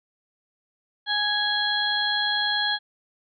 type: harmonic tone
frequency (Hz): 830.6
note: G#5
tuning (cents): 0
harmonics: 1 / 2 / 4 / 5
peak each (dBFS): -30 / -26 / -26 / -28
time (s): 1.06-2.79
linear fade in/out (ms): 50
effects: none